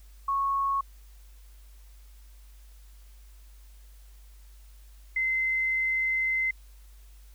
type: tone pair in turn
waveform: sine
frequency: 1102 / 2064 Hz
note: C#6 / C7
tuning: -11 / -24 cents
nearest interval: major seventh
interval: 1087 cents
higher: second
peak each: -24 dBFS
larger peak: neither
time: 0.28-0.81 / 5.16-6.51 s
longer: second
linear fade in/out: 5 ms
effects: added 50 Hz sine -48 dBFS peak until 7.34 s + white hiss -62 dBFS RMS until 7.34 s